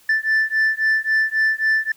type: beating tone pair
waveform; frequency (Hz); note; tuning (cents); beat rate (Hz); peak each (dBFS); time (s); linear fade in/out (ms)
sine; 1760 / 1763.7; A6 / A6; 0 / +4; 3.7; -17; 0.09-1.92; 5
effects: tanh soft clip ceiling -13 dBFS + white hiss -53 dBFS RMS until 1.96 s